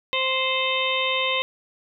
harmonic tone with a mistuned harmonic, 523.3 Hz, C5, in tune, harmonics 1 / 2 / 4 / 5 / 6 / 7, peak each -28 / -28 / -28 / -28 / -28 / -28 dBFS, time 0.13-1.42 s, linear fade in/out 0 ms, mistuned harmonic 6, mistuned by -36 cents, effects none

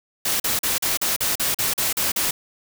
white noise bursts, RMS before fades -22 dBFS, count 11, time 0.25-2.31 s, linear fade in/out 5 ms, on 150 ms, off 41 ms, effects none

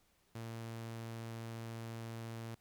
sawtooth tone, 114.3 Hz, A#2, 34 cents flat, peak -39 dBFS, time 0.35-2.55 s, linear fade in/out 5 ms, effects pink hiss -73 dBFS RMS until 2.6 s

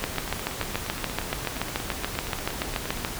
two click trains, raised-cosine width 0.3 ms, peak -17 / -9 dBFS, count 25 / 22, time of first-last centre 0.16-2.974 / 0.04-3.049 s, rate 8.53 / 6.98 Hz, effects pink hiss -34 dBFS RMS until 3.19 s

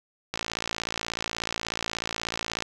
click train, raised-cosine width 0.2 ms, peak -11 dBFS, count 130, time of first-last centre 0.34-2.623 s, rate 56.5 Hz, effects none

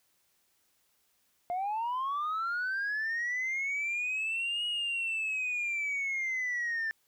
sine linear two-way sweep, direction up then down, 694 to 2901 to 1767 Hz, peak -28 dBFS, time 1.5-6.91 s, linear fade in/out 0 ms, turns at 4.66 s, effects tanh soft clip ceiling -28 dBFS + white hiss -72 dBFS RMS until 7.07 s

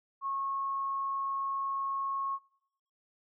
sine tone, 1093 Hz, C#6, 25 cents flat, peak -31 dBFS, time 0.21-2.39 s, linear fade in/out 50 ms, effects noise-tail reverb RT60 0.9 s tail -24 dB re dry

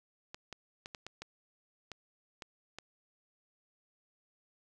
clicks, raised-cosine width 0.2 ms, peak -26 dBFS, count 9, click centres 0.345 / 0.527 / 0.859 / 0.948 / 1.066 / 1.22 / 1.917 / 2.422 / 2.786 s, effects none

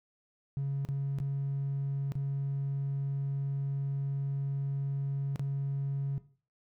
triangle tone with dropouts, 138.59 Hz, C#3, in tune, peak -26 dBFS, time 0.57-6.18 s, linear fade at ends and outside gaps 0 ms, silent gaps 0.85-0.888 / 1.186-1.201 / 2.12-2.154 / 5.359-5.395 s, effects noise-tail reverb RT60 0.4 s tail -18 dB re dry + tanh soft clip ceiling -27 dBFS

